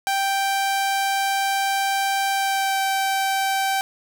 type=tone with pitch glide; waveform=sawtooth; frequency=784 to 776.8 Hz; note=G5 to G5; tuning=0 to -16 cents; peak=-16 dBFS; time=0.07-3.81 s; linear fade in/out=0 ms; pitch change=-16 cents; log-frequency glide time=2.32-2.8 s; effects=none